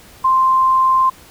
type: tone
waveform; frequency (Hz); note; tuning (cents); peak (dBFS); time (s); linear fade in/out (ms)
sine; 1046.5; C6; 0; -10; 0.24-1.1; 10
effects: pink hiss -43 dBFS RMS until 1.3 s